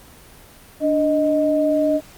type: tone pair together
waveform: sine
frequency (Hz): 293.5 / 622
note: D4 / D#5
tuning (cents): -1 / -1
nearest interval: octave + minor second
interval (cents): 1300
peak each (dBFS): -19 / -17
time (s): 0.8-2.01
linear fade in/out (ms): 50
effects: pink hiss -45 dBFS RMS until 2.17 s + Opus 24 kbps